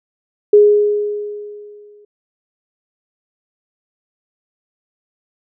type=tone with exponential decay; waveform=sine; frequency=415.3 Hz; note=G#4; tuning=in tune; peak=-3 dBFS; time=0.53-2.05 s; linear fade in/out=5 ms; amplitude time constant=330 ms; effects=none